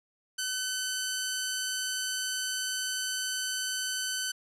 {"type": "tone", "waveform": "10% pulse", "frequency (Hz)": 1517, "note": "F#6", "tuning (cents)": 43, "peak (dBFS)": -22, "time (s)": [0.38, 4.32], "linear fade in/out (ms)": 10, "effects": ["resampled to 32000 Hz"]}